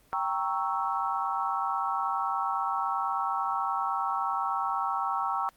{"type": "chord", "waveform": "sine", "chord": "G diminished seventh", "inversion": "none", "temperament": "equal", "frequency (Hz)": [784, 932.3, 1108.7, 1318.5], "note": ["G5", "Bb5", "Db6", "Fb6"], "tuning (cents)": [0, 0, 0, 0], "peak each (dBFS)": -32, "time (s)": [0.13, 5.49], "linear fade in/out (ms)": 0, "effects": ["pink hiss -62 dBFS RMS until 5.56 s", "Opus 24 kbps"]}